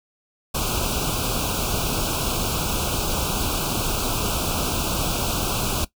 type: band-stop noise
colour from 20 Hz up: pink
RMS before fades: -24 dBFS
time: 0.54-5.85 s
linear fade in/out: 10 ms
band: 1500 to 2400 Hz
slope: 96 dB/octave
effects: noise-tail reverb RT60 0.1 s tail -17 dB re dry